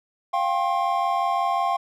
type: chord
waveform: triangle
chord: F suspended second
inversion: none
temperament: equal with one note detuned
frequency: 698.5 / 784 / 1069.1 Hz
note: F5 / G5 / C6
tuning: 0 / 0 / +37 cents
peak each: -23 dBFS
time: 0.33-1.77 s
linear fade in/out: 10 ms
effects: none